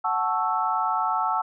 sine chord, F# minor seventh, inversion none, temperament equal, 740 / 880 / 1108.7 / 1318.5 Hz, F#5 / A5 / C#6 / E6, 0 / 0 / 0 / 0 cents, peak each -28 / -26 / -30 / -26 dBFS, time 0.04-1.42 s, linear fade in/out 10 ms, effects none

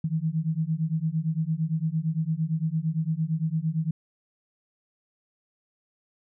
sine beating tone pair, 155.56 / 164.36 Hz, D#3 / E3, 0 / -5 cents, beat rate 8.8 Hz, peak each -27 dBFS, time 0.04-3.91 s, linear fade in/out 5 ms, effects none

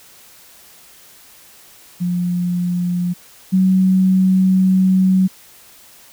sine tone pair in turn, 177.1 / 187.63 Hz, F3 / F#3, +24 / +24 cents, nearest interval minor second, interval 100 cents, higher second, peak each -16 / -10 dBFS, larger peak second, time 2-3.14 / 3.52-5.28 s, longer second, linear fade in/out 20 ms, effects white hiss -45 dBFS RMS until 6.12 s

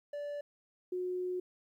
triangle / sine tone pair in turn, 581 / 363.6 Hz, D5 / F#4, -19 / -30 cents, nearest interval minor sixth, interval 811 cents, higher first, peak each -35 / -33 dBFS, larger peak second, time 0.13-0.41 / 0.92-1.4 s, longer second, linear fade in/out 5 ms, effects 12-bit

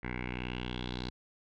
10% pulse tone with low-pass filter sweep, 61.6 Hz, B1, 4 cents flat, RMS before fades -38 dBFS, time 0.03-1.1 s, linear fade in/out 5 ms, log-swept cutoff 2000 to 4200 Hz, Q 5, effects none

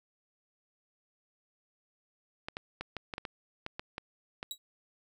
clicks, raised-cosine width 0.3 ms, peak -21 dBFS, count 11, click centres 2.485 / 2.569 / 2.81 / 2.967 / 3.138 / 3.181 / 3.252 / 3.664 / 3.795 / 3.981 / 4.429 s
sawtooth tone with exponential decay, 3863 Hz, B7, 39 cents flat, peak -30 dBFS, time 4.51-4.58 s, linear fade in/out 1 ms, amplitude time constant 15 ms
effects none

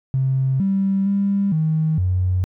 triangle tone with pitch steps, 132.7 / 194.6 / 198.9 / 157.6 / 91.6 Hz, C3 / G3 / G3 / D#3 / F#2, +25 / -12 / +25 / +23 / -17 cents, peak -12 dBFS, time 0.14-2.44 s, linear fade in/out 0 ms, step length 460 ms, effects tanh soft clip ceiling -14 dBFS

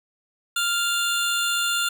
25% pulse tone pair together, 1396.9 / 3520 Hz, F6 / A7, 0 / 0 cents, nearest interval octave + major third, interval 1600 cents, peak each -19 / -23 dBFS, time 0.56-1.89 s, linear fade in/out 5 ms, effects none

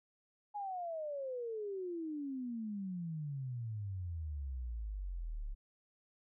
sine exponential sweep, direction down, 841 to 33.99 Hz, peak -38 dBFS, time 0.54-5.55 s, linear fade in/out 20 ms, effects none

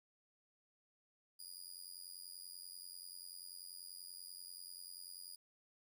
20% pulse tone with amplitude modulation, 4871 Hz, D#8, 38 cents flat, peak -40 dBFS, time 1.39-5.36 s, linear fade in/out 10 ms, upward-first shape sine, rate 90.3 Hz, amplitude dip 95%, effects 13-bit

